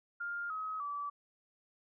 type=tone with pitch steps; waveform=sine; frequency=1404 / 1272.7 / 1153.7 Hz; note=F6 / D#6 / D6; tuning=+9 / +39 / -31 cents; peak=-36 dBFS; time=0.2-1.1 s; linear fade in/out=10 ms; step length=300 ms; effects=none